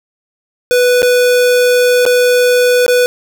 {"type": "tone with dropouts", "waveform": "square", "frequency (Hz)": 493.9, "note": "B4", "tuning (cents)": 0, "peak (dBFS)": -8, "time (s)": [0.71, 3.06], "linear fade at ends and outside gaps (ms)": 0, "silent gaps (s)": [[1.02, 1.029], [2.053, 2.063], [2.864, 2.88]], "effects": []}